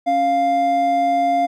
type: tone pair together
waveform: triangle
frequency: 277.2 / 698.9 Hz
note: C#4 / F5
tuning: 0 / +1 cents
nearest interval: octave + major third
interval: 1601 cents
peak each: -22 / -13 dBFS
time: 0.06-1.47 s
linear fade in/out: 20 ms
effects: none